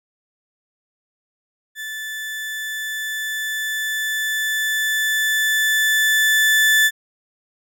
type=tone with level ramp; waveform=35% pulse; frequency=1750 Hz; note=A6; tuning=10 cents flat; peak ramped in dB=-26 to -10 dBFS; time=1.75-6.91 s; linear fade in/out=50 ms; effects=none